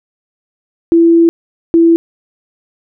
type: tone pair in turn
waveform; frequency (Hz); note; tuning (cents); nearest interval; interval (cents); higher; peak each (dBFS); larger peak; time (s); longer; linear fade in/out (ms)
sine; 334.5 / 333.2; E4 / E4; +25 / +19; unison; 6; first; -4; neither; 0.92-1.29 / 1.74-1.96; first; 0
effects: none